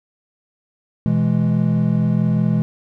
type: chord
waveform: triangle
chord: E major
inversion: second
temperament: equal with one note detuned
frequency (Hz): 123.47 / 164.81 / 209.7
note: B2 / E3 / G#3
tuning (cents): 0 / 0 / +17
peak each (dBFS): -18 / -16 / -17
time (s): 1.06-2.62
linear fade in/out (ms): 0
effects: none

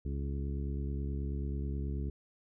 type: harmonic tone with a mistuned harmonic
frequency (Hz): 69.3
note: C#2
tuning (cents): 0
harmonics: 1 / 2 / 3 / 4 / 5 / 6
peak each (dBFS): -34 / -40 / -44 / -46 / -48 / -50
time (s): 0.05-2.1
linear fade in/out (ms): 5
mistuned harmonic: 6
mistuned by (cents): +29
effects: none

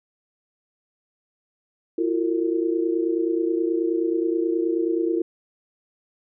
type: tone cluster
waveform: sine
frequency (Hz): 334.5 / 363.9 / 456.3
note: E4 / F#4 / A#4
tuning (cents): +25 / -29 / -37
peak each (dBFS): -22 / -26 / -27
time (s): 1.98-5.22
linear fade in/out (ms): 5
effects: none

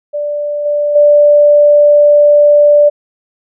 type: tone with level steps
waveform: sine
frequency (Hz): 587.3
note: D5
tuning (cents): 0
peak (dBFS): -14 / -10 / -3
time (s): 0.13-2.9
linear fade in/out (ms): 20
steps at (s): 0.65 / 0.95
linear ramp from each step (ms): 10
effects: none

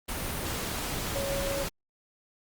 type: tone in noise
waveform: sine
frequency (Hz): 554.4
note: C#5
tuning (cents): 0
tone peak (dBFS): -31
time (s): 1.15-1.64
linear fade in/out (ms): 10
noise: pink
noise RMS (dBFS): -33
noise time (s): 0.08-1.69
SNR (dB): -1
effects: Opus 32 kbps

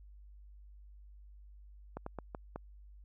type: slowing click train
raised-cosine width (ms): 1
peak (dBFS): -26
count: 5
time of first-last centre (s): 1.97-2.56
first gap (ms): 94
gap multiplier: 1.31
effects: added 50 Hz sine -52 dBFS peak until 3.04 s

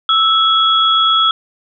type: tone pair together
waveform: sine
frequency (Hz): 1316 / 3342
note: E6 / G#7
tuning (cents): -3 / +10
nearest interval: octave + major third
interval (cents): 1613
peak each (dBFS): -12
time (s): 0.09-1.31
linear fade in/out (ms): 2
effects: none

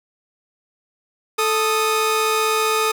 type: tone pair together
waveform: sawtooth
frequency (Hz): 439.1 / 1242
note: A4 / D#6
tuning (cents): -4 / -3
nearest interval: octave + tritone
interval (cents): 1801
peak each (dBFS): -16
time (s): 1.38-2.92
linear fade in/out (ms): 10
effects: none

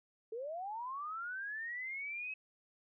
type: linear sweep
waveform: sine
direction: up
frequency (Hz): 427.4 to 2574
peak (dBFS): -39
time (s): 0.32-2.34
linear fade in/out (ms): 5
effects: none

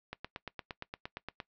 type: click train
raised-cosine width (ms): 0.3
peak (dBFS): -23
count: 12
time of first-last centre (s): 0.13-1.402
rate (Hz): 8.65
effects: noise-tail reverb RT60 0.1 s tail -20 dB re dry + low-pass 5000 Hz 12 dB/octave

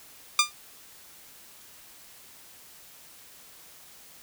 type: tone with exponential decay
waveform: 10% pulse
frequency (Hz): 1200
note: D6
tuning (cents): +37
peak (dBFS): -6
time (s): 0.39-0.52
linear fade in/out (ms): 2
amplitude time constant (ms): 27
effects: white hiss -51 dBFS RMS until 4.22 s

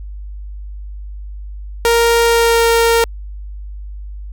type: tone with pitch glide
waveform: sawtooth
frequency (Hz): 466.2 to 461.9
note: A#4 to A#4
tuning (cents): 0 to -16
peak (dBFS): -6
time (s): 1.85-3.04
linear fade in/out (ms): 0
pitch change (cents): -16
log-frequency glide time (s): 2.23-2.65
effects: added 50 Hz sine -26 dBFS peak until 4.32 s

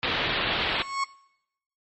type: low-pass noise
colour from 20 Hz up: white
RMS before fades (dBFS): -27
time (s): 0.03-0.82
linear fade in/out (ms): 0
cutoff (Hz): 3900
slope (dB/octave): 48
type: tone with exponential growth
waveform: 35% pulse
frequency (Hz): 1100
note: C#6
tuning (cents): -14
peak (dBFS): -21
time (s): 0.53-1.04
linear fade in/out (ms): 5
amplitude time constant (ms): 110
effects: noise-tail reverb RT60 0.8 s tail -21 dB re dry + MP3 32 kbps

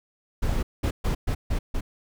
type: noise bursts at uneven times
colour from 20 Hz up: brown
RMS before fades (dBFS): -24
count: 6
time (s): 0.42-0.63 / 0.83-0.91 / 1.04-1.15 / 1.27-1.35 / 1.5-1.59 / 1.74-1.81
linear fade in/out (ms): 10
effects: none

